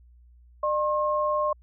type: tone pair together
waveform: sine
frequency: 602 / 1072.6 Hz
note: D5 / C6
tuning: +43 / +43 cents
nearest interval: minor seventh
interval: 1000 cents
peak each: -25 dBFS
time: 0.63-1.53 s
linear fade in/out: 5 ms
effects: added 60 Hz sine -51 dBFS peak until 1.62 s